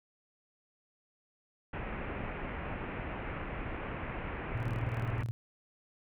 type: low-pass noise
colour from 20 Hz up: pink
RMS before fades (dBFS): -39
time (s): 1.73-5.23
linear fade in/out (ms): 5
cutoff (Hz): 2600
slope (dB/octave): 48
type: tone with tremolo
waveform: sine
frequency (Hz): 115.7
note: A#2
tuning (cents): -13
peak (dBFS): -30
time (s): 4.55-5.31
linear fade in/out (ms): 0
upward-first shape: square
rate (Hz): 19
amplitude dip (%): 65
effects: none